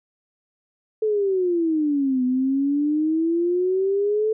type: exponential two-way sweep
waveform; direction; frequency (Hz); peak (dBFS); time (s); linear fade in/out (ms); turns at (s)
sine; down then up; 440 to 250.1 to 440; -18; 1.02-4.33; 5; 2.24
effects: none